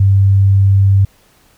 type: tone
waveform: sine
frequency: 98 Hz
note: G2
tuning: in tune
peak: -6 dBFS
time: 0-1.05 s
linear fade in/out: 5 ms
effects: pink hiss -51 dBFS RMS until 1.57 s